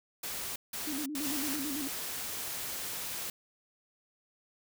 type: noise bursts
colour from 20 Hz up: white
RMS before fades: -38 dBFS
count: 3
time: 0.23-1.56 s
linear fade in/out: 5 ms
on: 330 ms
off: 170 ms
type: tone with vibrato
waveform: sine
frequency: 286 Hz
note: D4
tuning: 46 cents flat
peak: -35 dBFS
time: 0.87-1.88 s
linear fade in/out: 5 ms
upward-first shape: square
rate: 9 Hz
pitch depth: 100 cents each way
type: noise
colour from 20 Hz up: white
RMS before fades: -38 dBFS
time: 1.15-3.3 s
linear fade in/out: 2 ms
effects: none